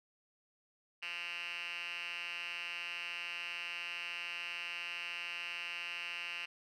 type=tone with band-pass filter; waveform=5% pulse; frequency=173 Hz; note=F3; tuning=16 cents flat; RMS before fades=-42 dBFS; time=1.02-6.46 s; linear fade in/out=10 ms; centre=2800 Hz; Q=9.8; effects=none